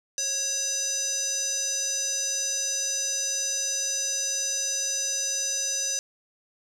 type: tone with band-pass filter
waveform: square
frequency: 549 Hz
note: C#5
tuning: 17 cents flat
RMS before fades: -28 dBFS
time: 0.18-5.99 s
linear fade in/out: 0 ms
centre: 6100 Hz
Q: 7
effects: none